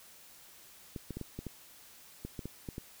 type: clicks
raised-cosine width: 3 ms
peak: -26 dBFS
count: 11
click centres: 0.962 / 1.107 / 1.17 / 1.213 / 1.39 / 1.467 / 2.25 / 2.392 / 2.456 / 2.688 / 2.781 s
effects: white hiss -56 dBFS RMS until 3 s